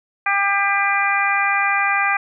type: harmonic tone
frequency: 398.7 Hz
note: G4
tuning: 29 cents sharp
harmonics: 2 / 3 / 4 / 5 / 6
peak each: -22 / -22 / -22 / -22 / -22 dBFS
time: 0.26-2.17 s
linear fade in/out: 5 ms
effects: none